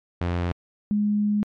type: tone pair in turn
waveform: sawtooth / sine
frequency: 87.31 / 208 Hz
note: F2 / G#3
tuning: 0 / +3 cents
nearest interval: octave + minor third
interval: 1503 cents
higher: second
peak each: -19 / -19 dBFS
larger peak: neither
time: 0.21-0.52 / 0.91-1.43 s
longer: second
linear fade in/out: 0 ms
effects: low-pass 3000 Hz 12 dB/octave + MP3 96 kbps